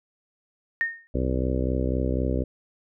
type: tone with exponential decay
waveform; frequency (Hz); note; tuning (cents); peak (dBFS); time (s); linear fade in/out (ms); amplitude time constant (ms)
sine; 1838; A#6; -25; -18; 0.81-1.07; 0; 56
type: harmonic tone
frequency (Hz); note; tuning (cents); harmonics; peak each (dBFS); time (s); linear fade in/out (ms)
64; C2; -38; 1 / 2 / 3 / 4 / 5 / 6 / 7 / 8 / 9; -26 / -30 / -35 / -30 / -33 / -34 / -35 / -34 / -36; 1.14-2.44; 10
effects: none